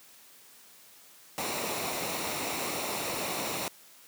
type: noise with comb filter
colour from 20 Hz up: pink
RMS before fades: -33 dBFS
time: 1.38-3.68 s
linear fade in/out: 0 ms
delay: 0.62 ms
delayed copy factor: -0.5
effects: white hiss -55 dBFS RMS until 4.07 s + high-pass 150 Hz 12 dB/octave